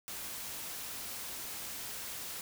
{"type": "noise", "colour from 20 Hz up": "white", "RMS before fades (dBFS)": -42, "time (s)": [0.08, 2.41], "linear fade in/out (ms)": 0, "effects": []}